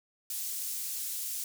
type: high-pass noise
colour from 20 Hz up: pink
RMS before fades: -36 dBFS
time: 0.3-1.44 s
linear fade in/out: 2 ms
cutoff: 7800 Hz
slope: 12 dB/octave
effects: none